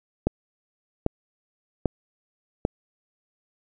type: click train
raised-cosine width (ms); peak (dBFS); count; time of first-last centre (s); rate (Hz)
2; -7; 4; 0.27-2.651; 1.26
effects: none